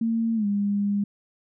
sine tone with pitch glide, 227.5 to 202.7 Hz, A#3 to G#3, -42 to -42 cents, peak -21 dBFS, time 0.01-1.04 s, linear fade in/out 5 ms, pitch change -200 cents, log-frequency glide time 0.35-0.46 s, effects none

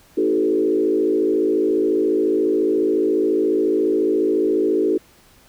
sine tone with frequency modulation, 373.9 Hz, F#4, 18 cents sharp, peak -15 dBFS, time 0.17-4.98 s, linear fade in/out 10 ms, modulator 54.3 Hz, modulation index 1.4, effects pink hiss -52 dBFS RMS until 5.48 s

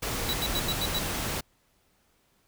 pink noise, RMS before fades -31 dBFS, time 0.02-1.41 s, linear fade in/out 10 ms
45% pulse tone bursts, 3919 Hz, B7, 14 cents flat, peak -28 dBFS, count 6, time 0.29-0.986 s, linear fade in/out 0 ms, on 41 ms, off 90 ms
effects pink hiss -68 dBFS RMS until 2.47 s

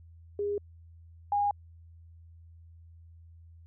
sine tone pair in turn, 408.3 / 816.6 Hz, G#4 / G#5, -29 / -29 cents, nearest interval octave, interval 1200 cents, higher second, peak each -28 / -24 dBFS, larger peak second, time 0.39-0.58 / 1.32-1.51 s, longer neither, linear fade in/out 2 ms, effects added 83 Hz sine -50 dBFS peak until 3.66 s

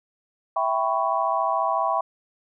sine chord, C# half-diminished seventh, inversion first, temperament equal with one note detuned, 659.3 / 784 / 994.6 / 1108.7 Hz, E5 / G5 / B5 / C#6, 0 / 0 / +12 / 0 cents, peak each -26 dBFS, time 0.56-2.01 s, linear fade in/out 5 ms, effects none

